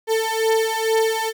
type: beating tone pair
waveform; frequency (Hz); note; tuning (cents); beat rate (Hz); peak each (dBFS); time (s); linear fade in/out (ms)
35% pulse; 444 / 446.2; A4 / A4; +16 / +24; 2.2; -19; 0.07-1.33; 50
effects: none